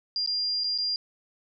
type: tone with dropouts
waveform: sine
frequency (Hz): 4800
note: D8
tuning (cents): +37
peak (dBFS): -25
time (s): 0.16-0.96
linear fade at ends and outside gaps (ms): 1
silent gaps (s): 0.262-0.274 / 0.637-0.642 / 0.778-0.785
effects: none